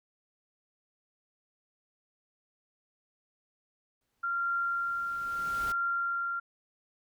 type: noise with exponential growth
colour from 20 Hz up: pink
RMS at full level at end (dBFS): -42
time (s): 4.01-5.72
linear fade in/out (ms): 2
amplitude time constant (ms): 370
type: tone with tremolo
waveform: sine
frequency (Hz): 1384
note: F6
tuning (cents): -16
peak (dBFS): -27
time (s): 4.23-6.4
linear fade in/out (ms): 10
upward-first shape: triangle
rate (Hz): 0.77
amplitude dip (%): 45
effects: none

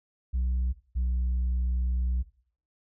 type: tone pair in turn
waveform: sine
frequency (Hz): 62.4 / 61.83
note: B1 / B1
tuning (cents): +19 / +3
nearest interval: unison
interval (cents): 16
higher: first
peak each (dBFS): -22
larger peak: neither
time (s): 0.33-0.73 / 0.95-2.23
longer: second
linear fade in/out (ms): 20
effects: noise-tail reverb RT60 0.5 s tail -18 dB re dry + tanh soft clip ceiling -23 dBFS

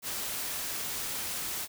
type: noise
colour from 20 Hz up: white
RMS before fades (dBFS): -35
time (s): 0.02-1.68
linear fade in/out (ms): 50
effects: none

